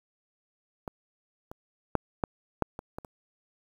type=clicks; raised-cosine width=1 ms; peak=-21 / -27 / -9 / -12 / -10 / -23 / -22 / -29 dBFS; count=8; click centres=0.878 / 1.515 / 1.953 / 2.238 / 2.623 / 2.791 / 2.985 / 3.048 s; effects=8-bit